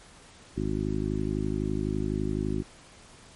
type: harmonic tone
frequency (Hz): 51.91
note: G#1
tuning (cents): 0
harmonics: 1 / 2 / 3 / 4 / 5 / 6 / 7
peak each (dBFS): -34 / -34 / -34 / -34 / -34 / -34 / -34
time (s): 0.56-2.63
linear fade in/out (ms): 20
effects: pink hiss -52 dBFS RMS until 3.35 s + MP3 48 kbps